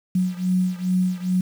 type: beating tone pair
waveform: sine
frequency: 182.4 / 184.8 Hz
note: F#3 / F#3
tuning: -24 / -2 cents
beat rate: 2.4 Hz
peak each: -21 / -23 dBFS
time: 0.15-1.41 s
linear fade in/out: 5 ms
effects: 7-bit